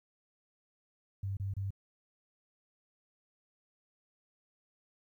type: tone bursts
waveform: sine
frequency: 98 Hz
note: G2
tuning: in tune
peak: -33 dBFS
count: 3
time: 1.23-1.706 s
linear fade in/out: 5 ms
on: 140 ms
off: 28 ms
effects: 12-bit